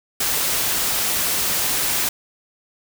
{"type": "noise", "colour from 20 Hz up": "white", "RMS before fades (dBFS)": -21, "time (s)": [0.2, 2.09], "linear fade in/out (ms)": 5, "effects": []}